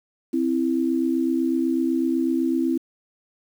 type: tone pair together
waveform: sine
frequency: 261.6 / 329.6 Hz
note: C4 / E4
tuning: 0 / 0 cents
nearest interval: major third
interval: 400 cents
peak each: -22 dBFS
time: 0.33-2.78 s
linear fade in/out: 10 ms
effects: 8-bit